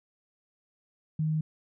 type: tone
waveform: sine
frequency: 156.1 Hz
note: D#3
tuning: 6 cents sharp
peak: -25 dBFS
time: 1.19-1.41 s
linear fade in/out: 5 ms
effects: none